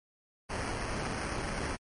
pink noise with sample-and-hold, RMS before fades -35 dBFS, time 0.49-1.77 s, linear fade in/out 20 ms, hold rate 3675 Hz, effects MP3 48 kbps

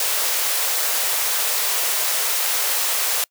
white high-pass noise, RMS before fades -21 dBFS, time 0-3.24 s, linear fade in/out 2 ms, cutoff 420 Hz, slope 48 dB/octave, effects noise-tail reverb RT60 0.1 s tail -25 dB re dry

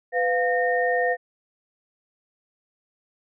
sine tone cluster, 500 / 704 / 1835 Hz, B4 / F5 / A#6, +21 / +14 / -28 cents, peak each -23 / -24 / -25 dBFS, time 0.12-1.17 s, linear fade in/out 50 ms, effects none

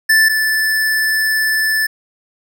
square tone pair in turn, 1760 / 1751 Hz, A6 / A6, 0 / -9 cents, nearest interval unison, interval 9 cents, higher first, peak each -9 / -14 dBFS, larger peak first, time 0.09-0.29 / 0.29-1.87 s, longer second, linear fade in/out 10 ms, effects none

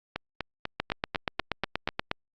two click trains, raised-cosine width 0.3 ms, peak -10 / -14 dBFS, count 12 / 8, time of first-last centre 0.8-2.114 / 0.16-1.888 s, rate 8.37 / 4.05 Hz, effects low-pass 5000 Hz 12 dB/octave + Opus 48 kbps

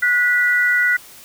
sine tone pair together, 1462.9 / 1964 Hz, F#6 / B6, -20 / -10 cents, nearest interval perfect fourth, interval 510 cents, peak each -16 dBFS, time 0.02-0.97 s, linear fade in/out 10 ms, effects white hiss -42 dBFS RMS until 1.24 s

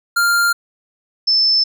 square / sine tone pair in turn, 1396.9 / 5274 Hz, F6 / E8, 0 / 0 cents, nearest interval octave + major seventh, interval 2300 cents, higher second, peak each -13 / -11 dBFS, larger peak second, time 0.16-0.53 / 1.27-1.64 s, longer neither, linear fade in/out 10 ms, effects none

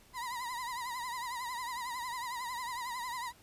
35% pulse tone with vibrato, 980 Hz, B5, 14 cents flat, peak -35 dBFS, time 0.13-3.33 s, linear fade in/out 50 ms, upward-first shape triangle, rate 11 Hz, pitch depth 110 cents each way, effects pink hiss -61 dBFS RMS until 3.42 s + resampled to 32000 Hz

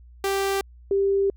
sawtooth / sine tone pair in turn, 392 / 394.3 Hz, G4 / G4, 0 / +10 cents, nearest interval unison, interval 10 cents, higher second, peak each -18 dBFS, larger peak neither, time 0.24-0.61 / 0.91-1.3 s, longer second, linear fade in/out 2 ms, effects added 60 Hz sine -45 dBFS peak until 1.36 s

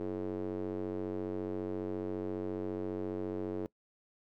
square tone with band-pass filter, 47.3 Hz, F#1, 39 cents sharp, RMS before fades -37 dBFS, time 0-3.66 s, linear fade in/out 0 ms, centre 380 Hz, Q 3.5, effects noise-tail reverb RT60 0.1 s tail -22 dB re dry

